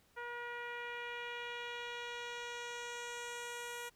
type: tone with low-pass filter sweep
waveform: 10% pulse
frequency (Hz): 479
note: A#4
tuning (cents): +47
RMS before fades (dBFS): -44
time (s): 0.16-3.9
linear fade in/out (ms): 20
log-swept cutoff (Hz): 1600 to 11000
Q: 1.4
effects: pink hiss -70 dBFS RMS until 3.95 s